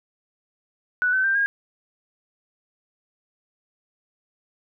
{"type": "tone with pitch steps", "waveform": "sine", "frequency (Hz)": [1480, 1526.9, 1575.3, 1625.2], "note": ["F#6", "G6", "G6", "G#6"], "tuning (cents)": [0, -46, 8, -38], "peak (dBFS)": -18, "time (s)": [1.02, 1.46], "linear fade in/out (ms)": 0, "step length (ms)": 110, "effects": []}